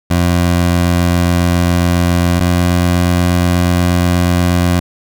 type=tone pair in turn; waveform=20% pulse; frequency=87.31 / 88.32 Hz; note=F2 / F2; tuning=0 / +20 cents; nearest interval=unison; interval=20 cents; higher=second; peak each=-5 dBFS; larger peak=neither; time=0.1-2.4 / 2.4-4.8 s; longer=second; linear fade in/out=10 ms; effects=none